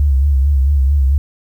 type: tone with vibrato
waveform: sine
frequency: 69.3 Hz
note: C#2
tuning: in tune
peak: -9 dBFS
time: 0-1.18 s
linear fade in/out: 0 ms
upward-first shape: sine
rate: 4.5 Hz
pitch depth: 88 cents each way
effects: 8-bit